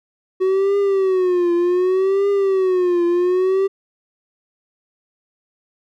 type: tone with vibrato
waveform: triangle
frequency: 372.5 Hz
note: F#4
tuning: 12 cents sharp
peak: -12 dBFS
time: 0.4-3.68 s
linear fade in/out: 20 ms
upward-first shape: triangle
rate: 0.66 Hz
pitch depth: 140 cents each way
effects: none